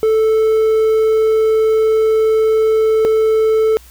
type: tone pair in turn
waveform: triangle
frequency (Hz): 439.3 / 439.3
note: A4 / A4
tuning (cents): -3 / -3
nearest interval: unison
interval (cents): 0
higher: neither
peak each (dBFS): -8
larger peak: neither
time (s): 0.03-3.05 / 3.05-3.77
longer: first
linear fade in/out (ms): 0
effects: added 60 Hz sine -41 dBFS peak until 3.9 s + white hiss -45 dBFS RMS until 3.9 s